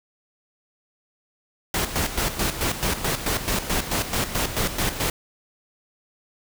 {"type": "noise with tremolo", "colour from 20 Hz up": "pink", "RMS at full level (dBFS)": -23, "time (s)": [1.74, 5.1], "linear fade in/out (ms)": 2, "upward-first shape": "square", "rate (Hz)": 4.6, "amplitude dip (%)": 65, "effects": []}